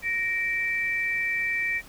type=tone pair together; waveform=sine; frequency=1864.7 / 2329 Hz; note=A#6 / D7; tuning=0 / -15 cents; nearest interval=major third; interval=385 cents; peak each=-28 / -26 dBFS; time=0.02-1.82 s; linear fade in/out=50 ms; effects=pink hiss -49 dBFS RMS until 1.88 s